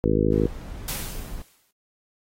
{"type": "harmonic tone", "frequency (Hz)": 53, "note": "G#1", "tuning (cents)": 36, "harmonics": [1, 2, 3, 4, 5, 6, 7, 8, 9], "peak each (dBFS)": [-27, -27, -27, -27, -27, -27, -27, -27, -27], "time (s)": [0.04, 0.47], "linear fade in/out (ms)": 0}
{"type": "noise", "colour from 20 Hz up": "brown", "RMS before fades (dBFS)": -35, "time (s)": [0.32, 1.42], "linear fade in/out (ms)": 2}
{"type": "noise with exponential decay", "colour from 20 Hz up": "white", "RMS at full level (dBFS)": -29, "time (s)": [0.88, 1.71], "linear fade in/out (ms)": 2, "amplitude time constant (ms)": 180}
{"effects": ["AAC 48 kbps"]}